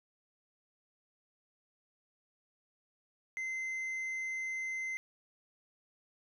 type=tone with tanh clipping; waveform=sine; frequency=2068 Hz; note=C7; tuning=21 cents flat; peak=-36 dBFS; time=3.37-4.97 s; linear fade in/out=0 ms; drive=4 dB; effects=none